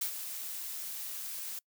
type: noise with ADSR envelope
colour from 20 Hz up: blue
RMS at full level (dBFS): -32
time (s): 0.01-1.59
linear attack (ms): 7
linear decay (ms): 89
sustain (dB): -8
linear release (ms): 4
effects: noise-tail reverb RT60 0.1 s tail -25 dB re dry